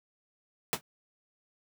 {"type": "noise with exponential decay", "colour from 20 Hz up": "pink", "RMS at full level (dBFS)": -23, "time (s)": [0.73, 0.81], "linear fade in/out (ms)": 0, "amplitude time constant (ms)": 16, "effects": ["high-pass 150 Hz 12 dB/octave"]}